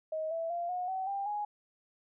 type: tone with pitch steps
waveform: sine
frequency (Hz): 630 / 659.8 / 691 / 723.7 / 757.9 / 793.8 / 831.3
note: D#5 / E5 / F5 / F#5 / F#5 / G5 / G#5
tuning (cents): +21 / +1 / -19 / -39 / +41 / +22 / +1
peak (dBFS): -32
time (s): 0.12-1.45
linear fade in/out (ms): 5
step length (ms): 190
effects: none